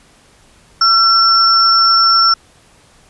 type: tone pair together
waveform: sine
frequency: 1354 / 5416 Hz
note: E6 / E8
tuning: +46 / +46 cents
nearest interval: 2 octaves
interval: 2400 cents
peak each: -10 dBFS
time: 0.81-2.34 s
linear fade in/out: 5 ms
effects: pink hiss -48 dBFS RMS until 3.09 s + resampled to 24000 Hz